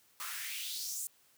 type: noise with high-pass filter sweep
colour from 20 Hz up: white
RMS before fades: -40 dBFS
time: 0.2-1.07 s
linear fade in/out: 0 ms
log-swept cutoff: 1100 to 8400 Hz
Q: 3.2
effects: white hiss -67 dBFS RMS until 1.37 s + high-pass 60 Hz 12 dB/octave